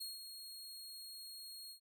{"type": "tone with ADSR envelope", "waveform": "sawtooth", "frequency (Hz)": 4281, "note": "C8", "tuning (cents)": 39, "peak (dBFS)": -39, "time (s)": [0, 1.8], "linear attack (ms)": 14, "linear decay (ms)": 170, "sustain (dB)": -7, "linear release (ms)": 97, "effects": []}